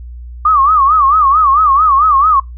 sine tone with vibrato, 1174.7 Hz, D6, in tune, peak -6 dBFS, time 0.45-2.4 s, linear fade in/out 5 ms, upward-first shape sine, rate 4.5 Hz, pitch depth 160 cents each way, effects noise-tail reverb RT60 0.2 s tail -24 dB re dry + added 60 Hz sine -26 dBFS peak until 2.57 s

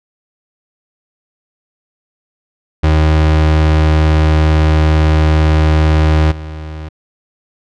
35% pulse tone with level steps, 77.78 Hz, D#2, in tune, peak -6 / -22 dBFS, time 2.83-6.89 s, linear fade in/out 10 ms, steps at 6.31 s, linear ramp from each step 10 ms, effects low-pass 4000 Hz 12 dB/octave

